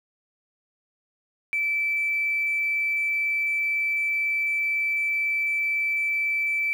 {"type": "tone with quantisation", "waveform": "sine", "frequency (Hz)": 2321, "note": "D7", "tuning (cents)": -21, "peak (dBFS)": -22, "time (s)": [1.53, 6.73], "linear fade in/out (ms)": 0, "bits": 8, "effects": []}